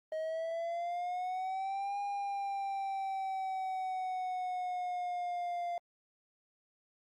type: exponential two-way sweep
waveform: triangle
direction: up then down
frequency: 627 to 810 to 694 Hz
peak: -32 dBFS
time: 0.12-5.78 s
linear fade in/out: 2 ms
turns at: 1.99 s
effects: Opus 32 kbps